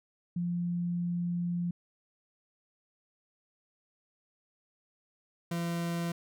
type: tone pair in turn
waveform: sine / 40% pulse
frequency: 174.2 / 170.12 Hz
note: F3 / F3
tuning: -4 / -45 cents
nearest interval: unison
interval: 41 cents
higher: first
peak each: -29 / -30 dBFS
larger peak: first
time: 0.36-1.71 / 5.51-6.12 s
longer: first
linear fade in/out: 5 ms
effects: none